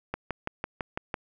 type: click train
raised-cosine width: 0.5 ms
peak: -15 dBFS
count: 7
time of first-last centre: 0.14-1.142 s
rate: 5.99 Hz
effects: none